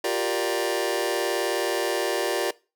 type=chord; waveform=sawtooth; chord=G minor seventh; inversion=third; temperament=just; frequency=352.8 / 392 / 470.4 / 588 Hz; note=F4 / G4 / Bb4 / D5; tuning=+18 / 0 / +16 / +2 cents; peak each=-25 dBFS; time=0.04-2.51 s; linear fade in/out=5 ms; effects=noise-tail reverb RT60 0.3 s tail -21 dB re dry